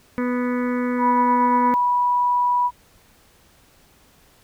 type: harmonic tone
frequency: 246.9 Hz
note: B3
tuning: in tune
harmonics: 1 / 2 / 4 / 5 / 6 / 7 / 8 / 9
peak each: -21 / -27 / -33 / -35 / -37 / -38 / -39 / -40 dBFS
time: 0.18-1.74 s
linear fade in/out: 0 ms
type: tone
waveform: sine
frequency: 979 Hz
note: B5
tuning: 15 cents flat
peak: -16 dBFS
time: 0.98-2.71 s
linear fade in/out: 50 ms
effects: pink hiss -55 dBFS RMS until 4.43 s